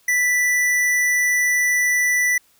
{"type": "tone with hard clipping", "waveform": "sine", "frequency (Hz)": 1975.5, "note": "B6", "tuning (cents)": 0, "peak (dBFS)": -17, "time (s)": [0.08, 2.38], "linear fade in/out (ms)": 5, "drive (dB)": 17, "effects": ["white hiss -58 dBFS RMS until 2.59 s"]}